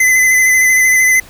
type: tone with vibrato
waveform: square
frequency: 2030 Hz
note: B6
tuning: 47 cents sharp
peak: -8 dBFS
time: 0-1.2 s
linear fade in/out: 5 ms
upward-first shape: sine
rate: 13 Hz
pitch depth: 26 cents each way
effects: pink hiss -39 dBFS RMS until 1.29 s